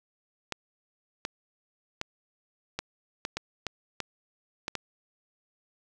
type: clicks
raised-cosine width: 0.2 ms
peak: -14 dBFS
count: 10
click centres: 0.523 / 1.251 / 2.014 / 2.79 / 3.251 / 3.37 / 3.667 / 4.003 / 4.681 / 4.753 s
effects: none